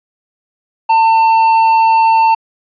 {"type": "tone with tanh clipping", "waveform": "sine", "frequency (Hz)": 898, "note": "A5", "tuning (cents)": 35, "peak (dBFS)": -8, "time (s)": [0.89, 2.35], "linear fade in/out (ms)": 10, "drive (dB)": 7, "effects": ["resampled to 11025 Hz"]}